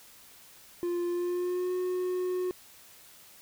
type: tone with pitch glide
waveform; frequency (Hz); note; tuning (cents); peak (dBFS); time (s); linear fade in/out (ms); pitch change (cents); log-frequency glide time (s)
triangle; 349.2 to 364.2; F4 to F#4; 0 to -27; -26; 0.83-2.51; 0; +73; 1.09-1.73
effects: white hiss -54 dBFS RMS until 3.41 s